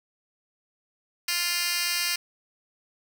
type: tone with high-pass filter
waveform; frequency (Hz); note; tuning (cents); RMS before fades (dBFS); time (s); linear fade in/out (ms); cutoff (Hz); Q
10% pulse; 349.2; F4; 0; -27; 1.28-2.16; 5; 3200; 1.6
effects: none